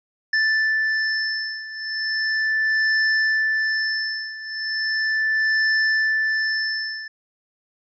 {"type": "beating tone pair", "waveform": "square", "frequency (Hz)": [1760, 1760.37], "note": ["A6", "A6"], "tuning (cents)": [0, 0], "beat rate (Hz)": 0.37, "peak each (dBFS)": [-22, -25], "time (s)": [0.33, 7.08], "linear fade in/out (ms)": 5, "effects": ["resampled to 16000 Hz"]}